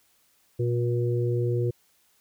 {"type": "harmonic tone", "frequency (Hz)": 120, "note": "B2", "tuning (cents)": -49, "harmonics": [1, 3, 4], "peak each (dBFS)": [-24, -28, -32], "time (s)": [0.59, 1.71], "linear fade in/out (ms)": 10, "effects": ["white hiss -65 dBFS RMS until 2.2 s"]}